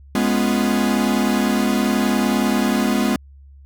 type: chord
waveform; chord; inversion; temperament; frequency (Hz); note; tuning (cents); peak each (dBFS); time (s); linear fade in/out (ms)
45% pulse; C# dominant seventh; second; equal; 207.7 / 246.9 / 277.2 / 349.2; G#3 / B3 / C#4 / E#4; 0 / 0 / 0 / 0; -20 / -20 / -25 / -26; 0.15-3.16; 2
effects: added 69 Hz sine -41 dBFS peak until 3.65 s